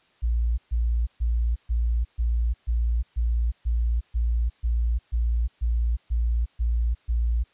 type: tone bursts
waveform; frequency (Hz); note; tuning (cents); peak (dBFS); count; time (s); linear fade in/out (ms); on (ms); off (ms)
sine; 58; A#1; -8; -20; 15; 0.22-7.44; 20; 360; 130
effects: white hiss -62 dBFS RMS until 7.53 s + resampled to 8000 Hz